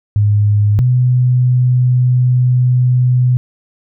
sine tone pair in turn, 103.83 / 125.38 Hz, G#2 / B2, 0 / +27 cents, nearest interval minor third, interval 327 cents, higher second, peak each -8 dBFS, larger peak neither, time 0.16-0.79 / 0.79-3.37 s, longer second, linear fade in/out 0 ms, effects none

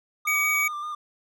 triangle tone with vibrato, 1200 Hz, D6, 37 cents sharp, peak -28 dBFS, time 0.25-0.95 s, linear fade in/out 5 ms, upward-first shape square, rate 5.2 Hz, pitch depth 23 cents each way
square tone, 2263 Hz, C#7, 35 cents sharp, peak -22 dBFS, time 0.27-0.68 s, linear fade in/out 5 ms
effects none

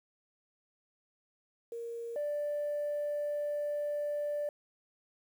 sine tone pair in turn, 466.2 / 587.4 Hz, A#4 / D5, 0 / 0 cents, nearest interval major third, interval 400 cents, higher second, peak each -37 / -30 dBFS, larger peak second, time 1.72-2.16 / 2.16-4.49 s, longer second, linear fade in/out 2 ms, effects tanh soft clip ceiling -29 dBFS + 10-bit

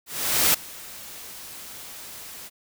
white noise with ADSR envelope, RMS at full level -18 dBFS, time 0.06-2.5 s, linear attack 480 ms, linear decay 7 ms, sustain -22 dB, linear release 34 ms, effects none

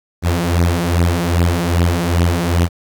sawtooth beating tone pair, 84.8 / 87.3 Hz, E2 / F2, +50 / 0 cents, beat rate 2.5 Hz, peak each -12 dBFS, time 0.22-2.69 s, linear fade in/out 50 ms, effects 8-bit

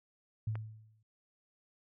sine tone with exponential decay, 109.1 Hz, A2, 14 cents flat, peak -30 dBFS, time 0.47-1.03 s, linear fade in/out 5 ms, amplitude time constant 120 ms
click, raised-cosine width 0.5 ms, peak -30 dBFS, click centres 0.555 s
effects none

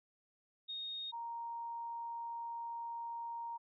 sine tone pair in turn, 3716 / 932.5 Hz, A#7 / A#5, -6 / 0 cents, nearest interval 2 octaves, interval 2394 cents, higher first, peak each -40 / -40 dBFS, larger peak neither, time 0.68-1.12 / 1.12-3.58 s, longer second, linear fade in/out 20 ms, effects none

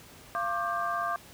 sine tone cluster, 690 / 1086 / 1183 / 1582 Hz, F5 / C#6 / D6 / G6, -21 / -36 / +12 / +15 cents, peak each -33 / -36 / -31 / -36 dBFS, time 0.35-1.16 s, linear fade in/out 0 ms, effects pink hiss -51 dBFS RMS until 1.33 s + high-pass 60 Hz 12 dB/octave

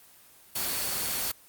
sine tone in noise, 4435 Hz, C#8, in tune, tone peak -38 dBFS, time 0.55-1.32 s, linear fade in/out 10 ms, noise white, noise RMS -30 dBFS, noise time 0.55-1.32 s, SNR -11 dB, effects white hiss -55 dBFS RMS until 1.48 s + Opus 24 kbps

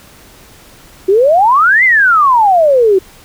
sine exponential two-way sweep, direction up then down, 365.6 to 2122 to 365.6 Hz, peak -5 dBFS, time 1.08-2.99 s, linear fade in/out 10 ms, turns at 1.84 s, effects pink hiss -40 dBFS RMS until 3.24 s

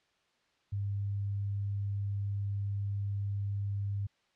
sine tone, 100.4 Hz, G2, 42 cents sharp, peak -31 dBFS, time 0.72-4.07 s, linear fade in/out 10 ms, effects white hiss -72 dBFS RMS until 4.35 s + low-pass 4000 Hz 12 dB/octave

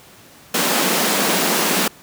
pink high-pass noise, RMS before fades -18 dBFS, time 0.54-1.88 s, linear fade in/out 5 ms, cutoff 170 Hz, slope 96 dB/octave, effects pink hiss -45 dBFS RMS until 2.02 s + high-pass 100 Hz 12 dB/octave

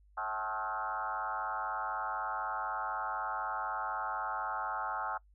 sine tone with frequency modulation, 1074 Hz, C6, 45 cents sharp, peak -33 dBFS, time 0.17-5.18 s, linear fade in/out 10 ms, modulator 104 Hz, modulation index 3.5, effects noise-tail reverb RT60 0.1 s tail -24 dB re dry + added 50 Hz sine -60 dBFS peak until 5.34 s

